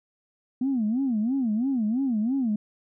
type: tone with vibrato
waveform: sine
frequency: 240.5 Hz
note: B3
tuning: 46 cents flat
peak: -21 dBFS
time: 0.61-2.56 s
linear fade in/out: 5 ms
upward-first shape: sine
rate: 3 Hz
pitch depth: 240 cents each way
effects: tanh soft clip ceiling -18 dBFS